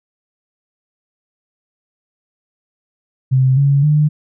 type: tone with pitch steps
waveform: sine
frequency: 130.81 / 140.2 / 150.26 Hz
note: C3 / C#3 / D3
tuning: 0 / +20 / +40 cents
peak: -9 dBFS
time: 3.31-4.09 s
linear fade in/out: 20 ms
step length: 260 ms
effects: none